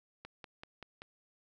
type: click train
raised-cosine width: 0.3 ms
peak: -30 dBFS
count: 5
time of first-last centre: 0.25-1.019 s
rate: 5.2 Hz
effects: none